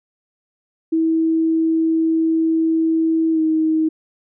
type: tone with pitch glide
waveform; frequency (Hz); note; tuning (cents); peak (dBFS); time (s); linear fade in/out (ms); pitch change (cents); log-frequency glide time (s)
sine; 323.8 to 316.4; E4 to D#4; -31 to +29; -14; 0.92-3.89; 10; -40; 3.32-3.4
effects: none